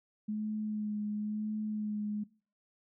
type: tone with vibrato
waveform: sine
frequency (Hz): 211.8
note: G#3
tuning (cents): +34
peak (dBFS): -32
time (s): 0.28-2.24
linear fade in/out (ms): 10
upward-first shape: sine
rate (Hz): 0.97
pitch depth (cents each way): 21
effects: noise-tail reverb RT60 0.4 s tail -21 dB re dry